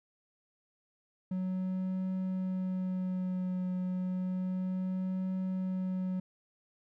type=tone with vibrato; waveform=triangle; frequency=185 Hz; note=F#3; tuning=in tune; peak=-29 dBFS; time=1.31-6.2 s; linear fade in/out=5 ms; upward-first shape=triangle; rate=0.31 Hz; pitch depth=21 cents each way; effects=none